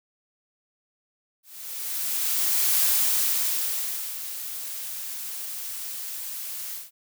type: noise with ADSR envelope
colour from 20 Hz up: blue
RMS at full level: -21 dBFS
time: 1.43-6.91 s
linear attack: 1400 ms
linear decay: 1300 ms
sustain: -13 dB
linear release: 170 ms
effects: none